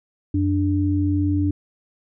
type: tone pair together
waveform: sine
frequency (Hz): 91.34 / 293.7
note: F#2 / D4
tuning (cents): -22 / 0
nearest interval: octave + minor sixth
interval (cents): 2022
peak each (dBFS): -20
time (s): 0.34-1.51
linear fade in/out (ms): 5
effects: none